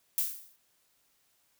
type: noise with exponential decay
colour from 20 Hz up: violet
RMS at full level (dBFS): -26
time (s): 0.18-0.56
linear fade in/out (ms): 0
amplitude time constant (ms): 82
effects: white hiss -71 dBFS RMS until 1.59 s